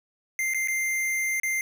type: tone with dropouts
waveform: square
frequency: 2093 Hz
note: C7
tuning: in tune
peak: -25 dBFS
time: 0.39-1.61 s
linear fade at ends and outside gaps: 1 ms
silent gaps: 0.537-0.545 / 0.675-0.683 / 1.399-1.433 s
effects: none